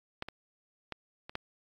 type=clicks; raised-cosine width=0.3 ms; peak=-19 / -24 / -21 / -27 / -18 dBFS; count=5; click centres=0.224 / 0.286 / 0.923 / 1.295 / 1.354 s; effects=AAC 48 kbps